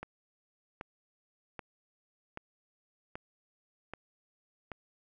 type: click train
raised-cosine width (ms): 0.5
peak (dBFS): -25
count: 7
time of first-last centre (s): 0.03-4.718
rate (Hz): 1.28
effects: none